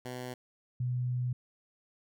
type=tone pair in turn; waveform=10% pulse / sine; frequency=125.5 / 124.35 Hz; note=B2 / B2; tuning=+28 / +12 cents; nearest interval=unison; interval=16 cents; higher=first; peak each=-30 / -29 dBFS; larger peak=second; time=0.05-0.34 / 0.8-1.33 s; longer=second; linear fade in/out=5 ms; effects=none